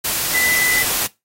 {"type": "tone in noise", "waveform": "sine", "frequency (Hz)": 2000, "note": "B6", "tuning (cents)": 21, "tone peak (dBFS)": -16, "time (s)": [0.34, 0.83], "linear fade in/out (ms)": 10, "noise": "white", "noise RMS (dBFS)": -20, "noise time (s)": [0.04, 1.07], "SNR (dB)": 1, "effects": ["noise-tail reverb RT60 0.2 s tail -19 dB re dry", "AAC 48 kbps"]}